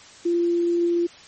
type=tone; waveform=sine; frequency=343.9 Hz; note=F4; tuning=27 cents flat; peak=-18 dBFS; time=0.25-1.07 s; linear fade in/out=10 ms; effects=white hiss -46 dBFS RMS until 1.27 s + MP3 32 kbps